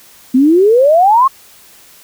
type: exponential sweep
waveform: sine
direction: up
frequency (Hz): 246.9 to 1109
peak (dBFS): -5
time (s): 0.34-1.28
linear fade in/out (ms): 10
effects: white hiss -42 dBFS RMS until 2.03 s